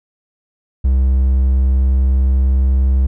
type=tone with pitch glide; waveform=triangle; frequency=65.41 to 65.83 Hz; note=C2 to C2; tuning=0 to +11 cents; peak=-8 dBFS; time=0.84-3.07 s; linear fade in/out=10 ms; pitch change=+11 cents; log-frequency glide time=1.49-2.67 s; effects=none